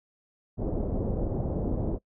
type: low-pass noise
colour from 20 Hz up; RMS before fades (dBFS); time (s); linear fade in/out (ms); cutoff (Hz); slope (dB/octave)
pink; -29; 0.57-1.99; 50; 590; 24
effects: noise-tail reverb RT60 0.1 s tail -22 dB re dry